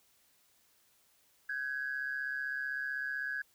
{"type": "tone pair together", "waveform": "sine", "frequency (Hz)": [1525.4, 1661.2], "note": ["G6", "G#6"], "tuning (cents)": [-48, 0], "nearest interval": "minor second", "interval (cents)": 148, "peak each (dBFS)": [-38, -35], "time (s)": [1.49, 3.42], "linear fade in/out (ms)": 5, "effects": ["tanh soft clip ceiling -27 dBFS", "white hiss -69 dBFS RMS until 3.54 s"]}